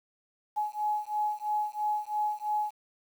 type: beating tone pair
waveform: sine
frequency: 842 / 845 Hz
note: G#5 / G#5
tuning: +24 / +30 cents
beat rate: 3 Hz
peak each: -31 dBFS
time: 0.56-2.71 s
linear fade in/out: 20 ms
effects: 9-bit